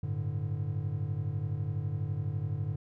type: chord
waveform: triangle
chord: G suspended second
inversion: none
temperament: equal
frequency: 98 / 110 / 146.83 Hz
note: G2 / A2 / D3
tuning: 0 / 0 / 0 cents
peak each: -33 / -33 / -33 dBFS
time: 0.03-2.76 s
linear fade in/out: 5 ms
effects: none